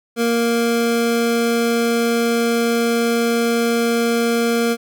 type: tone pair together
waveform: square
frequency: 233.1 / 467.2 Hz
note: A#3 / A#4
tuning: 0 / +4 cents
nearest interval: octave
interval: 1204 cents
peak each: -19 dBFS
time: 0.16-4.77 s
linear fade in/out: 50 ms
effects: none